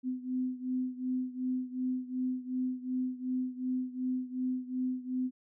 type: beating tone pair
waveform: sine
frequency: 253.9 / 256.6 Hz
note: B3 / C4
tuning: +48 / -34 cents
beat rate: 2.7 Hz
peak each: -33 / -36 dBFS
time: 0.03-5.31 s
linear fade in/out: 50 ms
effects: none